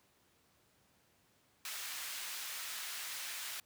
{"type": "high-pass noise", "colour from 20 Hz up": "pink", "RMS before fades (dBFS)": -43, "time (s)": [1.65, 3.6], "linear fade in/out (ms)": 2, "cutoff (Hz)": 1700, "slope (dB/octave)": 12, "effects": ["pink hiss -71 dBFS RMS until 3.65 s", "high-pass 80 Hz 12 dB/octave"]}